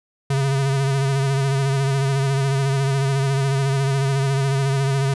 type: tone with vibrato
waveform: square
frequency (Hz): 136.7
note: C#3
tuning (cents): -24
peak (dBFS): -18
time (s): 0.3-5.14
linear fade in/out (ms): 5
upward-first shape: sine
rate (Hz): 14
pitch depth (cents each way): 38
effects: resampled to 24000 Hz